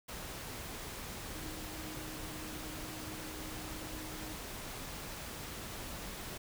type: tone in noise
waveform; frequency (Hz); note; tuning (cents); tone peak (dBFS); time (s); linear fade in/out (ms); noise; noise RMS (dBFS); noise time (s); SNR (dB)
sine; 311.1; D#4; 0; -48; 1.35-4.34; 10; pink; -44; 0.08-6.38; -7
effects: none